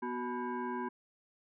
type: tone with frequency modulation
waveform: sine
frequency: 370 Hz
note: F#4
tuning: in tune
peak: -34 dBFS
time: 0.02-0.89 s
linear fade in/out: 10 ms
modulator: 616 Hz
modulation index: 1.5
effects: none